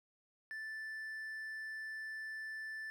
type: tone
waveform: triangle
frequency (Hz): 1760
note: A6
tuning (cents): 0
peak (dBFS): -40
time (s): 0.51-2.9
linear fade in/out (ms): 0
effects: none